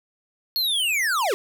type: linear sweep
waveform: square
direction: down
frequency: 4366 to 350 Hz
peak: -21 dBFS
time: 0.56-1.34 s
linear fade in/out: 0 ms
effects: none